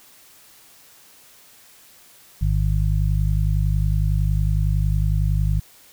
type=harmonic tone; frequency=50.9 Hz; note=G#1; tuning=34 cents flat; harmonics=1 / 2 / 3; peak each=-19 / -22 / -24 dBFS; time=2.41-5.6 s; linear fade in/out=10 ms; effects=white hiss -50 dBFS RMS until 5.92 s